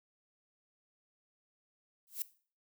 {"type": "noise with exponential growth", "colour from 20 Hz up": "violet", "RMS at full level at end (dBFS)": -32, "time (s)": [2.07, 2.22], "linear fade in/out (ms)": 0, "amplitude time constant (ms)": 32, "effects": ["noise-tail reverb RT60 0.4 s tail -17 dB re dry"]}